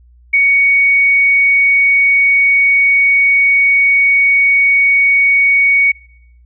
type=tone; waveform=sine; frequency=2235 Hz; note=C#7; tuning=14 cents sharp; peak=-7 dBFS; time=0.33-5.92 s; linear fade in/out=10 ms; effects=noise-tail reverb RT60 0.7 s tail -22 dB re dry + added 60 Hz sine -42 dBFS peak until 6.45 s